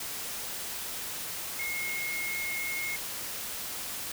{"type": "tone in noise", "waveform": "sine", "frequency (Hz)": 2157, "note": "C#7", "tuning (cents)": -48, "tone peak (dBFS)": -32, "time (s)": [1.59, 2.96], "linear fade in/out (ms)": 5, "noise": "white", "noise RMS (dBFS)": -37, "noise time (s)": [0, 4.12], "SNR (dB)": 2, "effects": []}